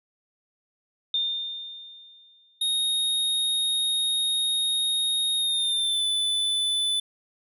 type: tone with exponential decay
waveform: sine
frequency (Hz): 3620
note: A7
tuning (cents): +48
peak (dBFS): -21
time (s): 1.14-2.62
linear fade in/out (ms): 2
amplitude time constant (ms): 320
type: tone with pitch glide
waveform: square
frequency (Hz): 3729 to 3499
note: A#7 to A7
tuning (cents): 0 to -10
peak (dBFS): -23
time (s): 2.61-7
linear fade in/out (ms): 5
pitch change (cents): -110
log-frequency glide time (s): 5.37-6.05
effects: none